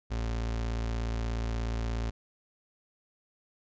35% pulse tone, 56.8 Hz, A#1, 44 cents flat, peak -28 dBFS, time 0.1-2.11 s, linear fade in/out 20 ms, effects resampled to 16000 Hz

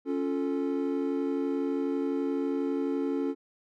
triangle chord, Db augmented, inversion none, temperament equal, 277.2 / 349.2 / 440 Hz, Db4 / F4 / A4, 0 / 0 / 0 cents, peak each -27 / -32 / -31 dBFS, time 0.05-3.35 s, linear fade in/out 50 ms, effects none

